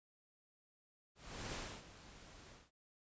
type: noise with ADSR envelope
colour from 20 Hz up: pink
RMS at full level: -43 dBFS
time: 1.15-2.71 s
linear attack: 390 ms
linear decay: 290 ms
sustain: -15 dB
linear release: 190 ms
effects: resampled to 16000 Hz